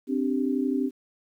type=chord; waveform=sine; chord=C suspended second; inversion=none; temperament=equal; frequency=261.6 / 293.7 / 392 Hz; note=C4 / D4 / G4; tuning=0 / 0 / 0 cents; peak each=-25 / -28 / -31 dBFS; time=0.07-0.91 s; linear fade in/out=50 ms; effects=10-bit